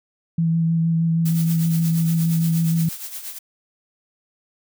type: tone with vibrato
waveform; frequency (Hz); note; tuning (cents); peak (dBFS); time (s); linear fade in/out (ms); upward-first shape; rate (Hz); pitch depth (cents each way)
sine; 164.81; E3; 0; -16; 0.38-2.89; 5; sine; 6.4; 15
type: noise with tremolo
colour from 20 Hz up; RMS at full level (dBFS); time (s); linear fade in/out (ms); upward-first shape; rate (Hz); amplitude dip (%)
blue; -30; 1.25-3.39; 10; triangle; 8.5; 70
effects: none